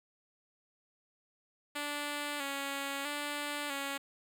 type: tone with vibrato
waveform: 5% pulse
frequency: 284.8 Hz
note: C#4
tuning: 47 cents sharp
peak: -24 dBFS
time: 1.75-3.98 s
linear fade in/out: 10 ms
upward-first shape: square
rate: 0.77 Hz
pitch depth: 43 cents each way
effects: none